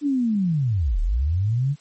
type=linear two-way sweep; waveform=sine; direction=down then up; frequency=299.4 to 34.65 to 148.9 Hz; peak=-18 dBFS; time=0.01-1.76 s; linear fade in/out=50 ms; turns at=1 s; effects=white hiss -56 dBFS RMS until 1.8 s + MP3 32 kbps